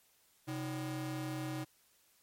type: ring-modulated tone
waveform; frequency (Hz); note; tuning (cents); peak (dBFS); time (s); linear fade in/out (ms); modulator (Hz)
45% pulse; 222.5; A3; +20; -34; 0.47-1.65; 20; 91.2
effects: white hiss -69 dBFS RMS until 2.22 s + MP3 64 kbps